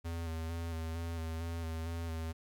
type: tone with vibrato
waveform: square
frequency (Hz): 82.41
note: E2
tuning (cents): 0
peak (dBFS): -37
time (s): 0.04-2.33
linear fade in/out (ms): 20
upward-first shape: square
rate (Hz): 2.2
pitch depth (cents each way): 27
effects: 13-bit